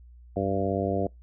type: harmonic tone with a mistuned harmonic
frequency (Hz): 97.8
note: G2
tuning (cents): -4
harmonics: 1 / 2 / 3 / 4 / 5 / 6 / 7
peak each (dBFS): -32 / -32 / -32 / -32 / -32 / -32 / -32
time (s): 0.36-1.07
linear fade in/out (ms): 5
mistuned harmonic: 1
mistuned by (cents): -42
effects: noise-tail reverb RT60 0.2 s tail -26 dB re dry + added 60 Hz sine -47 dBFS peak until 1.22 s